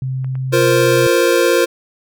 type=tone with pitch glide; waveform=sine; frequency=130.81 to 128.19 Hz; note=C3 to C3; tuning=0 to -35 cents; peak=-18 dBFS; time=0.02-1.07 s; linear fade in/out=2 ms; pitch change=-35 cents; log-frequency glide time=0.59-0.67 s
type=clicks; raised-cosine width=0.5 ms; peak=-24 dBFS; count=2; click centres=0.245 / 0.354 s
type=chord; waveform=square; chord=F suspended fourth; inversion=none; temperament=equal; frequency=349.2 / 466.2 / 523.3 Hz; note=F4 / Bb4 / C5; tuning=0 / 0 / 0 cents; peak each=-16 dBFS; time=0.52-1.66 s; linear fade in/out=20 ms
effects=none